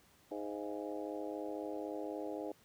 harmonic tone with a mistuned harmonic, 103.83 Hz, G#2, in tune, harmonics 3 / 4 / 5 / 6 / 7 / 8, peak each -43 / -45 / -45 / -47 / -50 / -51 dBFS, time 0.31-2.52 s, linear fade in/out 5 ms, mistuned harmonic 7, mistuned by -73 cents, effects pink hiss -66 dBFS RMS until 2.64 s + high-pass 60 Hz 12 dB/octave

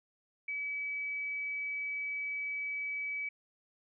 sine tone, 2287 Hz, D7, 47 cents flat, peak -34 dBFS, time 0.48-3.29 s, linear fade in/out 5 ms, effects none

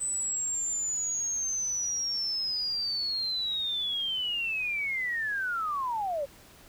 sine linear sweep, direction down, 8060 to 536 Hz, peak -28 dBFS, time 0-6.26 s, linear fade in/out 20 ms, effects pink hiss -54 dBFS RMS until 6.68 s

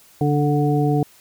harmonic tone with a mistuned harmonic, 146.83 Hz, D3, in tune, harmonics 1 / 2 / 3 / 5, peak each -18 / -21 / -23 / -25 dBFS, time 0.21-1.03 s, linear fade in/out 2 ms, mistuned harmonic 1, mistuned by -15 cents, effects white hiss -51 dBFS RMS until 1.2 s

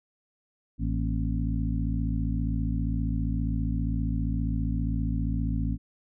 harmonic tone with a mistuned harmonic, 55 Hz, A1, in tune, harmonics 1 / 2 / 3 / 4 / 5, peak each -28 / -31 / -33 / -34 / -35 dBFS, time 0.78-5.78 s, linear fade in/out 50 ms, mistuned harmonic 4, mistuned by +99 cents, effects none

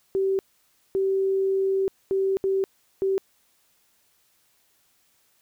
sine tone bursts at uneven times, 386.1 Hz, G4, 26 cents flat, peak -20 dBFS, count 5, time 0.15-0.39 / 0.95-1.88 / 2.11-2.37 / 2.44-2.64 / 3.02-3.18 s, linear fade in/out 0 ms, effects white hiss -65 dBFS RMS until 5.41 s

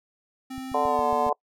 square tone with pitch glide, 261.6 to 242.7 Hz, C4 to B3, 0 to -30 cents, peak -34 dBFS, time 0.5-1.3 s, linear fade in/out 10 ms, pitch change -130 cents, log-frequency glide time 0.84-1.04 s
click train, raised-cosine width 5 ms, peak -29 dBFS, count 6, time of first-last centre 0.58-1.266 s, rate 7.29 Hz
harmonic tone, 147.1 Hz, D3, 3 cents sharp, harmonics 3 / 4 / 5 / 6 / 7, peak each -29 / -28 / -25 / -30 / -27 dBFS, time 0.74-1.33 s, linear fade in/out 5 ms
effects noise-tail reverb RT60 0.1 s tail -26 dB re dry

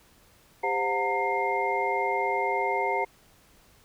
sine tone cluster, 397.3 / 519 / 724 / 915 / 2116 Hz, G4 / C5 / F#5 / A#5 / C7, +23 / -14 / -38 / -32 / +19 cents, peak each -31 / -33 / -31 / -28 / -31 dBFS, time 0.63-3.05 s, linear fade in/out 10 ms, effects pink hiss -59 dBFS RMS until 3.84 s

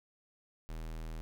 square tone, 40.01 Hz, D#1, 49 cents sharp, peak -40 dBFS, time 0.69-1.21 s, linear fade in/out 0 ms, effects none

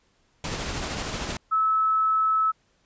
pink noise with tremolo, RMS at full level -29 dBFS, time 0.44-1.37 s, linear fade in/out 2 ms, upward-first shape triangle, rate 13 Hz, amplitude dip 35%
sine tone, 1300 Hz, E6, 24 cents flat, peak -19 dBFS, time 1.51-2.52 s, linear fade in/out 20 ms
effects pink hiss -66 dBFS RMS until 2.85 s + resampled to 16000 Hz

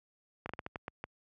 slowing click train, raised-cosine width 0.5 ms, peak -23 dBFS, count 8, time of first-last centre 0.46-1.04 s, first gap 33 ms, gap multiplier 1.3, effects high-pass 60 Hz 12 dB/octave

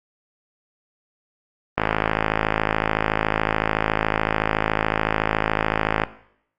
click train, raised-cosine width 0.5 ms, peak -3 dBFS, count 230, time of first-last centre 1.78-6.037 s, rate 53.8 Hz, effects noise-tail reverb RT60 0.7 s tail -17 dB re dry + Opus 32 kbps

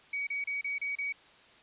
sine tone bursts, 2260 Hz, C#7, 33 cents sharp, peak -31 dBFS, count 6, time 0.13-1.125 s, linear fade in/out 5 ms, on 140 ms, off 31 ms, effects white hiss -58 dBFS RMS until 1.62 s + resampled to 8000 Hz

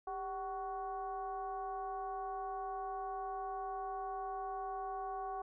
sine tone with frequency modulation, 757 Hz, F#5, 39 cents sharp, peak -38 dBFS, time 0.07-5.42 s, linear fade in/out 5 ms, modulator 360 Hz, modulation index 0.89, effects none

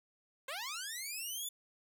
10% pulse linear sweep, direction up, 503 to 3520 Hz, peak -31 dBFS, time 0.48-1.49 s, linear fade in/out 5 ms, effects 12-bit

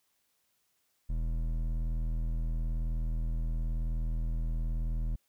sine tone with hard clipping, 40.5 Hz, E1, 30 cents flat, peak -31 dBFS, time 1.09-5.16 s, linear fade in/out 10 ms, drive 10 dB, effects white hiss -75 dBFS RMS until 5.28 s

